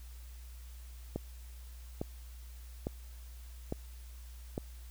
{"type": "click train", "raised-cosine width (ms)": 2, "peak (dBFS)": -21, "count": 5, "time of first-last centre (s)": [1.16, 4.579], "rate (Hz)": 1.17, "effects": ["added 60 Hz sine -46 dBFS peak until 4.9 s", "white hiss -60 dBFS RMS until 4.9 s"]}